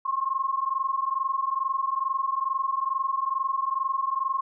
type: tone pair together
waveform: sine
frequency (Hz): 1061.7 / 1084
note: C6 / C#6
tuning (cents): +25 / -39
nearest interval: unison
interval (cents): 36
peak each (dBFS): -27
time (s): 0.05-4.41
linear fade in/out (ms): 10
effects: none